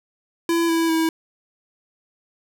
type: tone with pitch steps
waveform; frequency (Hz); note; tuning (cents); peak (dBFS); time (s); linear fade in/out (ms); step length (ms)
square; 335.9 / 329.9 / 324.1; E4 / E4 / E4; +33 / +1 / -29; -18; 0.49-1.09; 2; 200
effects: none